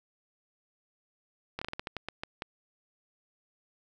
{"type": "slowing click train", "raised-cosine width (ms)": 0.3, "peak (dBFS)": -19, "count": 11, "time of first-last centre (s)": [1.59, 2.421], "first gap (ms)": 25, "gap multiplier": 1.25, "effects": []}